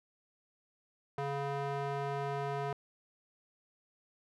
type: tone with band-pass filter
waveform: square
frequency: 140.3 Hz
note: C#3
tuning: 21 cents sharp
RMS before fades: -36 dBFS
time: 1.18-2.73 s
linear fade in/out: 2 ms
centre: 760 Hz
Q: 0.96
effects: none